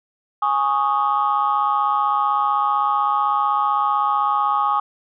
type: chord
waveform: sine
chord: Ab suspended fourth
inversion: none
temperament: equal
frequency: 830.6 / 1108.7 / 1244.5 Hz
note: Ab5 / Db6 / Eb6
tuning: 0 / 0 / 0 cents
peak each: -20 dBFS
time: 0.42-4.8 s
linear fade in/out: 5 ms
effects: tanh soft clip ceiling -9 dBFS